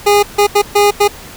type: tone bursts at uneven times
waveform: 25% pulse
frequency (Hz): 409.9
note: G#4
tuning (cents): -23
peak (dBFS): -3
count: 5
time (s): 0.06-0.23 / 0.38-0.47 / 0.55-0.62 / 0.75-0.91 / 1-1.08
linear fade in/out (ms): 10
effects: pink hiss -33 dBFS RMS until 1.36 s